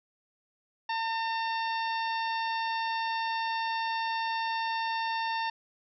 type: harmonic tone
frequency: 905 Hz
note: A5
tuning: 48 cents sharp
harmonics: 1 / 2 / 3 / 4 / 5 / 6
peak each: -30 / -36 / -40 / -42 / -44 / -46 dBFS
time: 0.89-5.5 s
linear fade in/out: 5 ms
effects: none